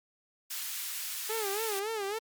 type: high-pass noise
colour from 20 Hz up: white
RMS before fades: -37 dBFS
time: 0.5-1.8 s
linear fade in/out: 10 ms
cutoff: 1600 Hz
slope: 12 dB/octave
type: tone with vibrato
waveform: sawtooth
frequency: 420.4 Hz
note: G#4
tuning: 21 cents sharp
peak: -28 dBFS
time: 1.29-2.19 s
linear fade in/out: 10 ms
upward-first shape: sine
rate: 3.6 Hz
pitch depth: 130 cents each way
effects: MP3 96 kbps